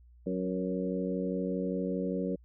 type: harmonic tone with a mistuned harmonic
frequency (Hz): 92.5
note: F#2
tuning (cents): 0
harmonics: 2 / 3 / 4 / 5 / 6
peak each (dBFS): -33 / -36 / -39 / -36 / -39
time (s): 0.26-2.36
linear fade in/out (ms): 10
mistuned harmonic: 5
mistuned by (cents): +28
effects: added 60 Hz sine -54 dBFS peak until 2.44 s